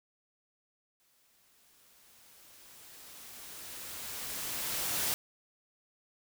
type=noise with exponential growth; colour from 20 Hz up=white; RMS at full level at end=-31 dBFS; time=1-5.14 s; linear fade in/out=0 ms; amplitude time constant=900 ms; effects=none